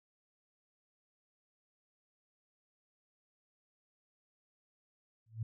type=tone with exponential growth; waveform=sine; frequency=112 Hz; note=A2; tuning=31 cents sharp; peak=-31 dBFS; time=5.26-5.43 s; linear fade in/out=5 ms; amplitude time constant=35 ms; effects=none